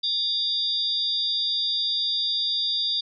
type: tone cluster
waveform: sine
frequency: 3496 / 3714 / 4770 Hz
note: A7 / A#7 / D8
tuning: -12 / -7 / +26 cents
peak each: -28 / -26 / -27 dBFS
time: 0.03-3.01 s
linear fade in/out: 10 ms
effects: none